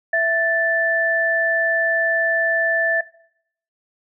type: tone pair together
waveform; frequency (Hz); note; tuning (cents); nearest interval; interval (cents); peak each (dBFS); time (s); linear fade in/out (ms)
sine; 661.9 / 1760; E5 / A6; +7 / 0; octave + perfect fourth; 1693; -20 / -17; 0.13-3.01; 5
effects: noise-tail reverb RT60 0.7 s tail -20 dB re dry

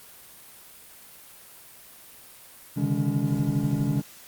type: tone cluster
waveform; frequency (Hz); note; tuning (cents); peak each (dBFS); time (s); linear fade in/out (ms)
triangle; 130.7 / 143.1 / 155.3 / 204.7 / 283.1; C3 / D3 / D#3 / G#3 / C#4; -1 / -45 / -3 / -25 / +37; -27; 2.76-4.02; 20
effects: white hiss -48 dBFS RMS until 4.27 s + Opus 32 kbps

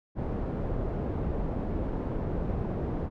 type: low-pass noise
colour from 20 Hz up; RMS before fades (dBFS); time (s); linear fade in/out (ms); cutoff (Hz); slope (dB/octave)
pink; -31; 0.15-3.1; 50; 570; 12
effects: none

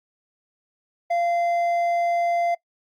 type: tone with hard clipping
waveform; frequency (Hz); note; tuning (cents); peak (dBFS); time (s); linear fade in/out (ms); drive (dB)
sine; 690; F5; -21; -21; 1.1-2.55; 10; 5
effects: noise-tail reverb RT60 0.1 s tail -21 dB re dry + Opus 48 kbps

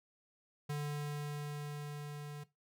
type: tone with level ramp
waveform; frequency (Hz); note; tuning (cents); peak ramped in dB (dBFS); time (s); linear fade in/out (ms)
square; 146.9; D3; +1; -36 to -44; 0.69-2.44; 10
effects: noise-tail reverb RT60 0.2 s tail -17 dB re dry

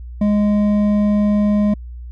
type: tone with hard clipping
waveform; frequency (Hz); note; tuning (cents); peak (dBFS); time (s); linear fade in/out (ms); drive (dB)
sine; 207.4; G#3; -2; -14; 0.21-1.74; 5; 7
effects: added 60 Hz sine -29 dBFS peak until 2.11 s

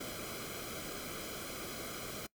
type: noise with comb filter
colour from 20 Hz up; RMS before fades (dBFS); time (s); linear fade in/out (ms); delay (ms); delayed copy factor
pink; -43; 0-2.27; 10; 1.1; -0.7
effects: noise-tail reverb RT60 0.1 s tail -23 dB re dry

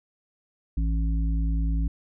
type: harmonic tone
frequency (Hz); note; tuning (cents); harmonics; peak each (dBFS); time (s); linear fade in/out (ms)
55; A1; 0; 1 / 3 / 5; -22 / -32 / -36; 0.77-1.88; 5
effects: none

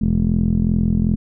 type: tone with low-pass filter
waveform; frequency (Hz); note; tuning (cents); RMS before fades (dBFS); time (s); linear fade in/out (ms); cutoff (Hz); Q
15% pulse; 42.6; F1; -42; -17; 0.01-1.16; 10; 230; 7.7
effects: none

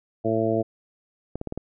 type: harmonic tone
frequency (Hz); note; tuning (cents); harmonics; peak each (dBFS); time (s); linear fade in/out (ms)
111.6; A2; +25; 1 / 2 / 3 / 4 / 5 / 6; -30 / -29 / -26 / -27 / -29 / -26; 0.24-0.63; 20
type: clicks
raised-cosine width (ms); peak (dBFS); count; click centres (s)
2; -17; 5; 1.356 / 1.414 / 1.473 / 1.524 / 1.576
effects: none

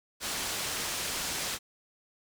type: low-pass noise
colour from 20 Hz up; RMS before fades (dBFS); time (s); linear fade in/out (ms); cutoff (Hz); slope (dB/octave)
white; -34; 0.2-1.59; 50; 8100; 12
effects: none

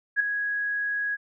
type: tone with ADSR envelope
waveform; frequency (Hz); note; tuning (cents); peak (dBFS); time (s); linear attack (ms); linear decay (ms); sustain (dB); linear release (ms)
sine; 1661.2; G#6; 0; -16; 0.16-1.17; 41; 4; -9; 31
effects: none

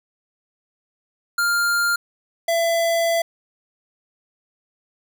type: tone pair in turn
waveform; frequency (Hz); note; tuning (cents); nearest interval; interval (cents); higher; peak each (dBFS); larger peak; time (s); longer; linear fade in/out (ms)
square; 1400 / 670.3; F6 / E5; +4 / +29; octave + minor second; 1275; first; -18; neither; 1.38-1.96 / 2.48-3.22; second; 5
effects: none

